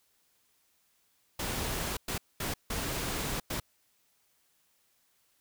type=noise bursts at uneven times; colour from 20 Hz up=pink; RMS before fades=-34 dBFS; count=5; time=1.39-1.97 / 2.08-2.18 / 2.4-2.54 / 2.7-3.4 / 3.5-3.6 s; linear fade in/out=5 ms; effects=white hiss -71 dBFS RMS until 5.4 s